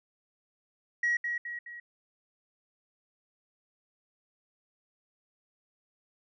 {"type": "tone with echo", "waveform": "sine", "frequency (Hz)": 1907, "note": "A#6", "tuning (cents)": 39, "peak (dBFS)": -23, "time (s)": [1.03, 1.17], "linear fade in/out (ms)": 5, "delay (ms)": 210, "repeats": 3, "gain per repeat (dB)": -6, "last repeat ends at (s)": 1.8, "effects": ["tanh soft clip ceiling -22 dBFS"]}